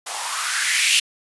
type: noise with band-pass filter sweep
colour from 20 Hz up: violet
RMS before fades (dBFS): -21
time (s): 0.06-1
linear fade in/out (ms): 10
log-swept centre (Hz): 710 to 2900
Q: 3.8
effects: resampled to 24000 Hz